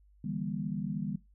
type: chord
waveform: sine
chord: E half-diminished seventh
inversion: third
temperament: just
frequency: 148.33 / 164.81 / 197.78 / 237.3 Hz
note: D3 / E3 / G3 / Bb3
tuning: +18 / 0 / +16 / +31 cents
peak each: -38 / -39 / -36 / -39 dBFS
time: 0.24-1.16 s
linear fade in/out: 5 ms
effects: noise-tail reverb RT60 0.2 s tail -18 dB re dry + added 50 Hz sine -59 dBFS peak until 1.34 s